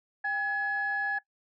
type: tone pair together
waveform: sine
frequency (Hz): 800 / 1692.8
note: G5 / G#6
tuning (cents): +35 / +33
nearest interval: octave + minor second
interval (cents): 1298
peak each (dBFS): -33 / -27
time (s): 0.24-1.19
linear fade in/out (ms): 10
effects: noise-tail reverb RT60 0.1 s tail -21 dB re dry + tanh soft clip ceiling -21 dBFS